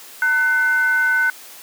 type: tone with frequency modulation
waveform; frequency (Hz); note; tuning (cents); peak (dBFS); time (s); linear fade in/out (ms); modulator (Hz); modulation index
sine; 1505; F#6; +29; -14; 0.22-1.3; 2; 594; 0.36
effects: white hiss -40 dBFS RMS until 1.62 s + high-pass 300 Hz 12 dB/octave